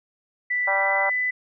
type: tone with pitch glide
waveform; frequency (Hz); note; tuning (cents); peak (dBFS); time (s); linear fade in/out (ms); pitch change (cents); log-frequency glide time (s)
sine; 1978 to 1998.7; B6 to B6; +2 to +20; -21; 0.5-1.31; 10; +18; 0.74-0.93
type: harmonic tone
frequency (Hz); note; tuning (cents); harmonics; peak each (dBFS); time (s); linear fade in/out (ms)
195; G3; -9; 3 / 4 / 5 / 6 / 7 / 8; -27 / -26 / -29 / -34 / -34 / -36; 0.67-1.1; 10
effects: none